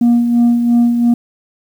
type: tone with tremolo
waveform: sine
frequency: 237.7 Hz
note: A#3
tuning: 34 cents sharp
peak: -4 dBFS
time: 0.01-1.14 s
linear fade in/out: 5 ms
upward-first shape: sine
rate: 2.9 Hz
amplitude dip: 55%
effects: tanh soft clip ceiling -6 dBFS + 7-bit